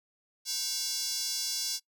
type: tone with high-pass filter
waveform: square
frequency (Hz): 311.1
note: D#4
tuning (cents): 0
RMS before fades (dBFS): -33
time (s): 0.45-1.8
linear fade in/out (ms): 50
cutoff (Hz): 5100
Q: 3
effects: noise-tail reverb RT60 0.1 s tail -21 dB re dry